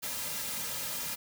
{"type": "noise with comb filter", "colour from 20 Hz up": "white", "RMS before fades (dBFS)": -36, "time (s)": [0.02, 1.16], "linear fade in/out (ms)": 20, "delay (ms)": 2.7, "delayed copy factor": -0.75, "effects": []}